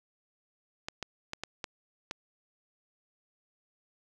clicks, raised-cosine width 0.2 ms, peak -18 dBFS, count 6, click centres 0.885 / 1.027 / 1.334 / 1.436 / 1.642 / 2.111 s, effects none

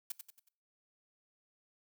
blue noise with echo, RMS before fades -38 dBFS, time 0.1-0.12 s, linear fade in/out 5 ms, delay 92 ms, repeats 4, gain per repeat -7 dB, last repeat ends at 0.488 s, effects noise-tail reverb RT60 0.5 s tail -22 dB re dry

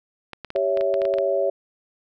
clicks, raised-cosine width 0.3 ms, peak -18 dBFS, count 11, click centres 0.333 / 0.447 / 0.504 / 0.561 / 0.773 / 0.81 / 0.941 / 1.018 / 1.053 / 1.139 / 1.185 s
sine chord, C# diminished, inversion second, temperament equal with one note detuned, 392 / 557.6 / 659.3 Hz, G4 / C#5 / E5, 0 / +10 / 0 cents, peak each -25 / -21 / -25 dBFS, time 0.55-1.5 s, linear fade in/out 5 ms
effects none

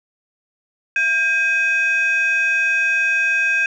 sine tone pair together, 1600.7 / 2527 Hz, G6 / D#7, +36 / +26 cents, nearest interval minor sixth, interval 790 cents, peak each -16 dBFS, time 0.96-3.66 s, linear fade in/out 2 ms, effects tanh soft clip ceiling -11 dBFS

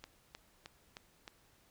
click train, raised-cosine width 0.2 ms, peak -29 dBFS, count 5, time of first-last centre 0.04-1.278 s, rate 3.23 Hz, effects pink hiss -68 dBFS RMS until 1.7 s

